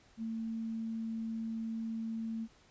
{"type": "tone", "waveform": "sine", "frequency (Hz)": 224.8, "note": "A3", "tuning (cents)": 37, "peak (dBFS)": -35, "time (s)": [0.17, 2.48], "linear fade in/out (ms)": 50, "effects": ["pink hiss -64 dBFS RMS until 2.7 s", "resampled to 16000 Hz"]}